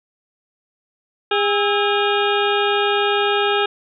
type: harmonic tone with a mistuned harmonic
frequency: 407.9 Hz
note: G#4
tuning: 31 cents flat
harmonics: 1 / 2 / 3 / 4 / 6 / 7 / 8 / 9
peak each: -19 / -22 / -24 / -25 / -27 / -27 / -28 / -29 dBFS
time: 1.31-3.66 s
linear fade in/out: 5 ms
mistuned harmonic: 3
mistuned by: +110 cents
effects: none